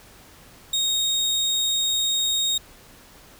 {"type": "tone", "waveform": "30% pulse", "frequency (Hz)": 3729, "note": "A#7", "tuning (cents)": 0, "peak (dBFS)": -18, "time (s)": [0.73, 2.58], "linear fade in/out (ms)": 5, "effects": ["pink hiss -49 dBFS RMS until 3.39 s"]}